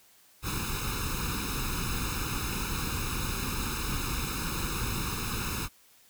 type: noise with comb filter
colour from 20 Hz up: pink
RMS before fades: -32 dBFS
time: 0.42-5.69 s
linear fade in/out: 50 ms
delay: 0.77 ms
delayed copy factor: +1
effects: white hiss -60 dBFS RMS until 6.09 s